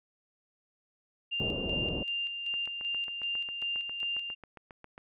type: tone with tremolo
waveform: sine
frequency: 2794 Hz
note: F7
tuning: in tune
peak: -30 dBFS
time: 1.31-4.35 s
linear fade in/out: 20 ms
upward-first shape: square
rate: 2.6 Hz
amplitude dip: 45%
type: low-pass noise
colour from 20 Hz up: white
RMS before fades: -35 dBFS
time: 1.4-2.03 s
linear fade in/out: 0 ms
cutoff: 530 Hz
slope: 24 dB/octave
type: click train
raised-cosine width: 0.5 ms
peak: -32 dBFS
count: 19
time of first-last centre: 2.54-4.979 s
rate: 7.38 Hz
effects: none